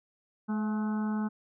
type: harmonic tone with a mistuned harmonic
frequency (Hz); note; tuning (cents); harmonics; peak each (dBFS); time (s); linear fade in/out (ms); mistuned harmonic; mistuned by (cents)
213.5; G#3; +48; 1 / 2 / 3 / 4 / 5 / 6 / 7; -28 / -45 / -50 / -42 / -47 / -46 / -47; 0.48-1.29; 20; 3; +65
effects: none